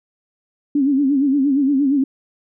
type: tone with vibrato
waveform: sine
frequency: 277.2 Hz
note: C#4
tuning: in tune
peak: -13 dBFS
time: 0.75-2.04 s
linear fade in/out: 5 ms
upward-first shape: sine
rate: 8.6 Hz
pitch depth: 100 cents each way
effects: none